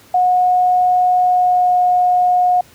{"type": "tone with pitch glide", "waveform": "sine", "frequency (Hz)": [727, 722.4], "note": ["F#5", "F#5"], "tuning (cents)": [-31, -42], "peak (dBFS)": -10, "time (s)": [0.14, 2.61], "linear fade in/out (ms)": 5, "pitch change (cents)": -11, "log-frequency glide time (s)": [1.22, 1.78], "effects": ["pink hiss -46 dBFS RMS until 2.74 s", "high-pass 60 Hz 12 dB/octave"]}